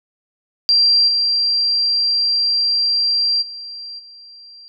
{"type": "tone with level steps", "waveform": "sine", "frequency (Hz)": 4732, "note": "D8", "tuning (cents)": 12, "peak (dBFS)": [-10, -14, -29, -38], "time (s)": [0.69, 4.68], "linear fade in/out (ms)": 0, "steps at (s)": [1.07, 3.41, 3.98], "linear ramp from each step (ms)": 20, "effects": []}